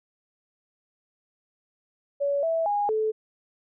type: tone with pitch steps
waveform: sine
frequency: 566 / 656 / 821 / 435.1 Hz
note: C#5 / E5 / G#5 / A4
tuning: +36 / -9 / -20 / -19 cents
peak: -22 dBFS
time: 2.2-3.12 s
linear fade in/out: 20 ms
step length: 230 ms
effects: none